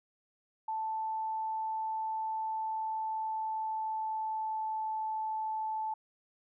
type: tone with pitch glide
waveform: sine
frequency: 880 to 873.4 Hz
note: A5 to A5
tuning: 0 to -13 cents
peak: -32 dBFS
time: 0.68-5.94 s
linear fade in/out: 5 ms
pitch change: -13 cents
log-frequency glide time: 2.47-4.94 s
effects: none